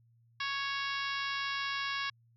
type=harmonic tone; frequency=554.4 Hz; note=C#5; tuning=in tune; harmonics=2 / 3 / 4 / 5 / 6 / 7 / 8 / 9 / 10; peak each=-38 / -38 / -41 / -42 / -43 / -44 / -48 / -46 / -48 dBFS; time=0.4-2.1 s; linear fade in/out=5 ms; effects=added 116 Hz sine -63 dBFS peak until 2.36 s

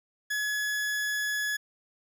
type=tone; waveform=40% pulse; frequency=1695 Hz; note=G#6; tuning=35 cents sharp; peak=-27 dBFS; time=0.3-1.57 s; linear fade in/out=10 ms; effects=none

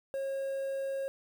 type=tone with quantisation; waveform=triangle; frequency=543 Hz; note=C#5; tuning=36 cents flat; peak=-30 dBFS; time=0.14-1.08 s; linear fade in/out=0 ms; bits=9; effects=none

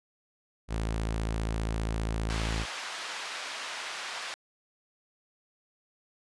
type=tone; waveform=sawtooth; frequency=55 Hz; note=A1; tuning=in tune; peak=-25 dBFS; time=0.68-2.66 s; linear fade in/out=50 ms
type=band-pass noise; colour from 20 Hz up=pink; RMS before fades=-38 dBFS; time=2.3-4.34 s; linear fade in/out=0 ms; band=1000 to 5300 Hz; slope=12 dB/octave
effects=resampled to 24000 Hz

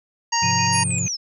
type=harmonic tone; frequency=932.3 Hz; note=A#5; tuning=in tune; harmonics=1 / 2 / 3 / 5 / 6 / 7; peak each=-21 / -27 / -29 / -25 / -32 / -24 dBFS; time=0.32-0.84 s; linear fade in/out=10 ms
type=chord; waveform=triangle; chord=F minor; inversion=first; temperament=equal; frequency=103.83 / 130.81 / 174.61 Hz; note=Ab2 / C3 / F3; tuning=0 / 0 / 0 cents; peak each=-25 / -26 / -25 dBFS; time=0.42-1.08 s; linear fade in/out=10 ms
type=tone with tremolo; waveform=sine; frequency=2481 Hz; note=D#7; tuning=6 cents flat; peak=-28 dBFS; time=0.43-1.08 s; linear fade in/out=0 ms; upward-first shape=square; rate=6.3 Hz; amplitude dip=80%
type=linear sweep; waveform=sine; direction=down; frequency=10440 to 5090 Hz; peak=-23 dBFS; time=0.72-1.17 s; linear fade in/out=20 ms
effects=none

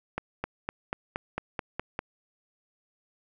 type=accelerating click train; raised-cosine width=0.5 ms; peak=-15 dBFS; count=9; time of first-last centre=0.18-1.991 s; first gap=260 ms; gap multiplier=0.96; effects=none

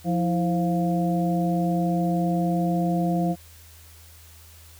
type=harmonic tone with a mistuned harmonic; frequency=174.61 Hz; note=F3; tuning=in tune; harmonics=1 / 2 / 3 / 4; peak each=-22 / -28 / -33 / -28 dBFS; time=0.04-3.36 s; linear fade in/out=50 ms; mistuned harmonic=2; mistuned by=-110 cents; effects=added 81 Hz sine -48 dBFS peak until 4.79 s + white hiss -51 dBFS RMS until 4.79 s

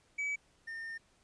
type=tone pair in turn; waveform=triangle; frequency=2284 / 1816.2 Hz; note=D7 / A#6; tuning=-49 / -46 cents; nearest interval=major third; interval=397 cents; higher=first; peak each=-31 / -38 dBFS; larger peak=first; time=0.18-0.36 / 0.67-0.98 s; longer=second; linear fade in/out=10 ms; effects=pink hiss -69 dBFS RMS until 1.23 s + resampled to 22050 Hz

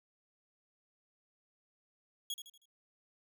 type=tone with echo; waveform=sawtooth; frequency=3322 Hz; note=G#7; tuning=in tune; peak=-33 dBFS; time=2.3-2.34 s; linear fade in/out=2 ms; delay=79 ms; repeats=4; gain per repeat=-8 dB; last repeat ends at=2.656 s; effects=none

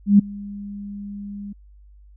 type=tone with ADSR envelope; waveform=sine; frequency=202.5 Hz; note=G#3; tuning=43 cents flat; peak=-6 dBFS; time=0.06-1.53 s; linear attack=130 ms; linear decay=8 ms; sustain=-24 dB; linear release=9 ms; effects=added 50 Hz sine -45 dBFS peak until 2.16 s

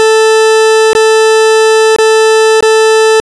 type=tone with dropouts; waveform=40% pulse; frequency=440 Hz; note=A4; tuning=in tune; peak=-3 dBFS; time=0-3.2 s; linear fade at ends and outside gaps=0 ms; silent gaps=0.932-0.951 / 1.962-1.986 / 2.606-2.626 s; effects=resampled to 22050 Hz

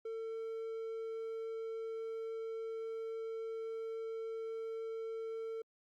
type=tone; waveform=triangle; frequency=449.4 Hz; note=A4; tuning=37 cents sharp; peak=-37 dBFS; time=0.05-5.62 s; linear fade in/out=5 ms; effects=Opus 48 kbps

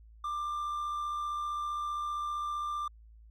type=tone with amplitude modulation; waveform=triangle; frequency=1188 Hz; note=D6; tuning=20 cents sharp; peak=-29 dBFS; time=0.24-2.88 s; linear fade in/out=5 ms; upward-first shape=sine; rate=75.3 Hz; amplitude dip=30%; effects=added 55 Hz sine -52 dBFS peak until 3.3 s

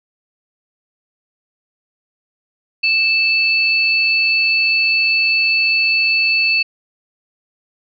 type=tone pair together; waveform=sine; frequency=2637 / 4432 Hz; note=E7 / C#8; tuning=0 / -1 cents; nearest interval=major sixth; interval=899 cents; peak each=-13 / -19 dBFS; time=2.83-6.63 s; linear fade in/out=10 ms; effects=none

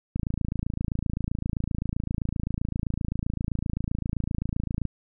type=click train; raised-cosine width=5 ms; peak=-15 dBFS; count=131; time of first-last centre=0.16-4.853 s; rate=27.7 Hz; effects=none

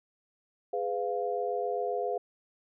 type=chord; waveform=sine; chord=F diminished; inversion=first; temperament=equal with one note detuned; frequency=415.3 / 502.8 / 698.5 Hz; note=Ab4 / Cb5 / F5; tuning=0 / +31 / 0 cents; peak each=-33 dBFS; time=0.73-2.18 s; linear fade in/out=5 ms; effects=none

